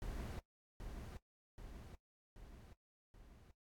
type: noise with echo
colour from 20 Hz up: brown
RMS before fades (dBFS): -45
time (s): 0.02-0.39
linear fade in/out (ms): 0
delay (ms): 780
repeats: 4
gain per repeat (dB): -4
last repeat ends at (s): 3.51
effects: noise-tail reverb RT60 0.1 s tail -17 dB re dry + AAC 64 kbps